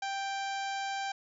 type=harmonic tone; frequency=786 Hz; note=G5; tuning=4 cents sharp; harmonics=1 / 2 / 3 / 4 / 5 / 6 / 7 / 8 / 9; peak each=-34 / -40 / -44 / -46 / -48 / -50 / -51 / -52 / -53 dBFS; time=0.02-1.12 s; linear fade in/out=5 ms; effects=none